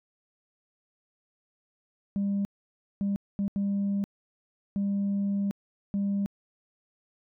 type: tone bursts at uneven times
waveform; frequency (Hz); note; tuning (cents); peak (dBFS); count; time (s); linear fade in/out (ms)
sine; 199.7; G3; +32; -23; 6; 2.16-2.45 / 3.01-3.16 / 3.39-3.48 / 3.56-4.04 / 4.76-5.51 / 5.94-6.26; 0
effects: tanh soft clip ceiling -23 dBFS